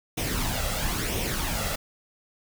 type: noise with flanger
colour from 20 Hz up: pink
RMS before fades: -28 dBFS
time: 0.17-1.76 s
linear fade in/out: 10 ms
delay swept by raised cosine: 0.33 to 1.53 ms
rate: 1 Hz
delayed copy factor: +0.55
effects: none